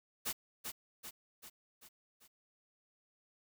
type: noise with echo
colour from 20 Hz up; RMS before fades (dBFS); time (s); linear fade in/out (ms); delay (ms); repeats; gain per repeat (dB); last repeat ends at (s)
white; -37; 0.25-0.33; 20; 390; 5; -5; 2.28
effects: none